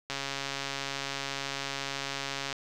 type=click train; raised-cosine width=0.2 ms; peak=-16 dBFS; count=336; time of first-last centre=0.1-2.528 s; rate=138 Hz; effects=none